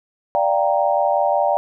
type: chord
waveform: sine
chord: G minor seventh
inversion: second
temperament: equal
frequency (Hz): 587.3 / 698.5 / 784 / 932.3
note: D5 / F5 / G5 / Bb5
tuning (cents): 0 / 0 / 0 / 0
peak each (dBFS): -19 / -21 / -20 / -23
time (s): 0.35-1.57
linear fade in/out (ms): 0
effects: none